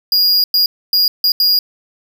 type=tone bursts at uneven times; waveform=square; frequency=4857 Hz; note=D#8; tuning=43 cents flat; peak=-10 dBFS; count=5; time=0.12-0.44 / 0.54-0.66 / 0.93-1.08 / 1.24-1.32 / 1.4-1.59 s; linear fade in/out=2 ms; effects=none